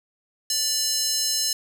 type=tone with high-pass filter; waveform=square; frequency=587.3 Hz; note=D5; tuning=in tune; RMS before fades=-24 dBFS; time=0.5-1.53 s; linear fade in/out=2 ms; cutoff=5300 Hz; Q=2.5; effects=none